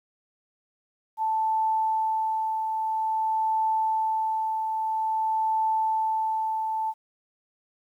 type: tone with tremolo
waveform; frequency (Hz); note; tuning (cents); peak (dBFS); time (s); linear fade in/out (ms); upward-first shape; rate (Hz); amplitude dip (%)
sine; 880; A5; 0; -21; 1.17-6.94; 50; triangle; 0.5; 40
effects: 10-bit